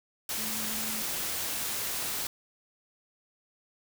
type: tone in noise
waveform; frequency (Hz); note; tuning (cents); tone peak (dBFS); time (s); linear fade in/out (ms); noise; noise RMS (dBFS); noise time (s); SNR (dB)
sine; 217.6; A3; -19; -41; 0.38-1.02; 2; white; -33; 0.29-2.27; -11
effects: none